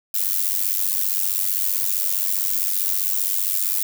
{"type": "noise with amplitude modulation", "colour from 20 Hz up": "violet", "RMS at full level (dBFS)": -18, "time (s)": [0.14, 3.83], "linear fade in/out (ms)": 5, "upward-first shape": "sine", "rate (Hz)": 95.3, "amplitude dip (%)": 90, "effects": []}